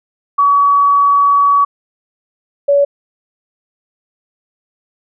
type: tone pair in turn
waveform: sine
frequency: 1134 / 567 Hz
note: C#6 / C#5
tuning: +39 / +39 cents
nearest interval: octave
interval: 1200 cents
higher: first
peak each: -7 dBFS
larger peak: neither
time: 0.38-1.65 / 2.68-2.85 s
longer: first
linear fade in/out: 10 ms
effects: none